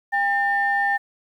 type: tone pair together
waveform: sine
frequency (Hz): 802 / 1801.7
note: G5 / A6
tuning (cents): +39 / +41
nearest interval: octave + major second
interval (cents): 1402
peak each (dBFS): -21 / -20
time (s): 0.12-0.98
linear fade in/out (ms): 20
effects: tanh soft clip ceiling -10 dBFS + 9-bit